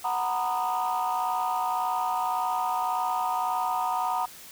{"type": "chord", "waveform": "sine", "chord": "B major seventh", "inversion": "second", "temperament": "just", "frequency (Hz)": [740.8, 926, 987.8, 1234.7], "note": ["F#5", "A#5", "B5", "D#6"], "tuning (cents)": [2, -12, 0, -14], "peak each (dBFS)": [-28, -28, -31, -31], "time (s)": [0.04, 4.26], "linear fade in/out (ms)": 10, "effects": ["tanh soft clip ceiling -19 dBFS", "white hiss -46 dBFS RMS until 4.51 s"]}